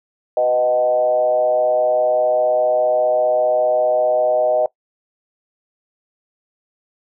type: tone with frequency modulation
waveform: sine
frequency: 622.3 Hz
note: D#5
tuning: in tune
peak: -13 dBFS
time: 0.37-4.66 s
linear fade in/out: 2 ms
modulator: 125 Hz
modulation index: 0.8
effects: noise-tail reverb RT60 0.1 s tail -20 dB re dry